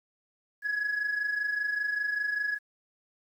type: tone pair together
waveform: sine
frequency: 1661.2 / 1686.3 Hz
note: G#6 / G#6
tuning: 0 / +26 cents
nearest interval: unison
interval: 26 cents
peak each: -32 / -27 dBFS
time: 0.62-2.59 s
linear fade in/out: 50 ms
effects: tanh soft clip ceiling -24 dBFS + 10-bit